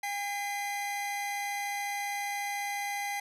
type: tone pair together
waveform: 45% pulse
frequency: 808.7 / 2039 Hz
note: G#5 / C7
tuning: -46 / -45 cents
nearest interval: octave + major third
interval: 1601 cents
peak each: -34 / -36 dBFS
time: 0.03-3.2 s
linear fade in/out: 5 ms
effects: resampled to 32000 Hz